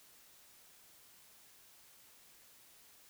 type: silence
effects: white hiss -62 dBFS RMS until 3.09 s